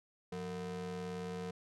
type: ring-modulated tone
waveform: square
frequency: 138.9 Hz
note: C#3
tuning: 4 cents sharp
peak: -37 dBFS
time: 0.32-1.51 s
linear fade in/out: 5 ms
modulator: 317 Hz
effects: low-pass 8000 Hz 12 dB/octave